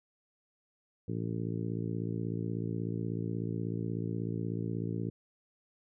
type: harmonic tone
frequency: 56.4 Hz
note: A1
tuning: 44 cents sharp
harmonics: 2 / 3 / 4 / 5 / 6 / 7 / 8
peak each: -36 / -37 / -43 / -41 / -43 / -44 / -47 dBFS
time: 1.08-5.1 s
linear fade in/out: 5 ms
effects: none